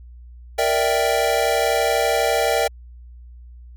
square chord, E half-diminished seventh, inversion second, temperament equal, 466.2 / 587.3 / 659.3 / 784 Hz, Bb4 / D5 / E5 / G5, 0 / 0 / 0 / 0 cents, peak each -23 dBFS, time 0.58-2.68 s, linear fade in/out 10 ms, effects added 60 Hz sine -38 dBFS peak until 3.76 s + MP3 96 kbps

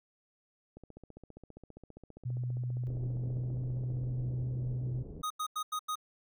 click train, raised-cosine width 2 ms, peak -36 dBFS, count 50, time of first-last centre 0.77-4.037 s, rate 15 Hz
sine tone with pitch glide, 123.47 to 125.41 Hz, B2 to B2, 0 to +27 cents, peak -32 dBFS, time 2.25-5.03 s, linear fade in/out 10 ms, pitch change +27 cents, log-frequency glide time 3.22-3.54 s
pink low-pass noise, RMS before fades -45 dBFS, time 2.87-5.22 s, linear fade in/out 0 ms, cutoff 470 Hz, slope 24 dB/octave
square tone bursts, 1247 Hz, D#6, 3 cents sharp, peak -33 dBFS, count 5, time 5.23-5.956 s, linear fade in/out 10 ms, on 74 ms, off 89 ms
effects none

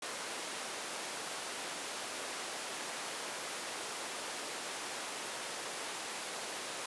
pink high-pass noise, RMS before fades -41 dBFS, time 0.02-6.86 s, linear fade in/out 5 ms, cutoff 440 Hz, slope 12 dB/octave, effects resampled to 24000 Hz

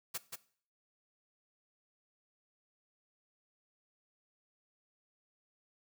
white noise with echo, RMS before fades -38 dBFS, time 0.14-0.18 s, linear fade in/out 10 ms, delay 180 ms, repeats 1, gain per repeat -5 dB, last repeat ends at 0.36 s, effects noise-tail reverb RT60 0.5 s tail -18 dB re dry

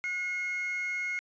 triangle tone pair together, 1456.9 / 2159 Hz, F#6 / C#7, -27 / -46 cents, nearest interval perfect fifth, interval 681 cents, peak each -37 / -28 dBFS, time 0.04-1.19 s, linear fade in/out 0 ms, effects tanh soft clip ceiling -25 dBFS + resampled to 16000 Hz

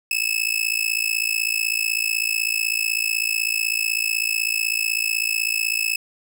sawtooth tone with amplitude modulation, 2600 Hz, E7, 24 cents flat, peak -13 dBFS, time 0.11-5.96 s, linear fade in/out 2 ms, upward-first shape sine, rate 56 Hz, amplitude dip 95%, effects none

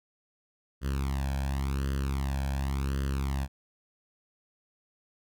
sawtooth tone with flanger, 68.1 Hz, C#2, 30 cents flat, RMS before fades -30 dBFS, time 0.81-3.48 s, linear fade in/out 50 ms, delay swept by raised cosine 0.64 to 1.24 ms, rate 0.91 Hz, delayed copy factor +0.9, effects none

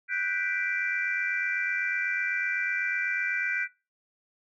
sine chord, G major seventh, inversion third, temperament equal, 1480 / 1568 / 1975.5 / 2349 Hz, F#6 / G6 / B6 / D7, 0 / 0 / 0 / 0 cents, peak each -32 dBFS, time 0.08-3.68 s, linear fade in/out 50 ms, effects noise-tail reverb RT60 0.3 s tail -21 dB re dry + tanh soft clip ceiling -16 dBFS

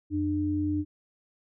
sine tone pair together, 90 / 300.3 Hz, F#2 / D4, -47 / +39 cents, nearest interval octave + major sixth, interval 2086 cents, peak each -31 / -26 dBFS, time 0.1-0.85 s, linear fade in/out 50 ms, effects none

